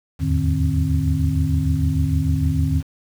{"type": "tone cluster", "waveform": "sine", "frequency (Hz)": [76.5, 83.1, 106.8, 150.5, 265], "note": ["D#2", "E2", "G#2", "D3", "C4"], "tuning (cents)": [-29, 15, 49, 43, 22], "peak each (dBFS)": [-24, -21, -26, -21, -25], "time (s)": [0.19, 2.83], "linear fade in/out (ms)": 50, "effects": ["7-bit"]}